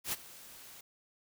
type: noise with ADSR envelope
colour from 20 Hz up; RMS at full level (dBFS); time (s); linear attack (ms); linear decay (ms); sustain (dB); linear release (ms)
white; -33; 0.04-0.81; 85; 29; -19; 5
effects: none